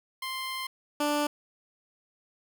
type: tone pair in turn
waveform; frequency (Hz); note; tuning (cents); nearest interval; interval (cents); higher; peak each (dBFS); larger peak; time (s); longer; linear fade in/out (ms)
15% pulse; 1048 / 294.1; C6 / D4; +2 / +3; octave + minor seventh; 2199; first; -26 / -19; second; 0.22-0.67 / 1-1.27; first; 5
effects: none